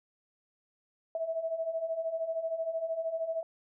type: beating tone pair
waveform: sine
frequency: 643 / 656 Hz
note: E5 / E5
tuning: -43 / -9 cents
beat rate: 13 Hz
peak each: -37 / -32 dBFS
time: 1.15-3.43 s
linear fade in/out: 2 ms
effects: none